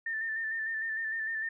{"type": "tone with vibrato", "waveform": "sine", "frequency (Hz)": 1788, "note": "A6", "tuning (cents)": 27, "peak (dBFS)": -31, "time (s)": [0.06, 1.49], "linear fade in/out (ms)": 5, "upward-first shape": "square", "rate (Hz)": 6.6, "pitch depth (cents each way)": 28, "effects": []}